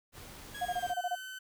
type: noise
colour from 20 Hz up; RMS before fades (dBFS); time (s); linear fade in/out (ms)
pink; -49; 0.12-0.95; 50
type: tone with pitch glide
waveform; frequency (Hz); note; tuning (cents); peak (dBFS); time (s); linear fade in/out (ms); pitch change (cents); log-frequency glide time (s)
30% pulse; 1661.2 to 1523.3; G#6 to F#6; 0 to +50; -39; 0.54-1.39; 10; -150; 0.64-0.99
type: tone bursts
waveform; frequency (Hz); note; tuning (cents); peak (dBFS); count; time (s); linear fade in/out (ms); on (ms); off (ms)
sine; 716; F5; +43; -29; 8; 0.61-1.154; 10; 47; 24
effects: none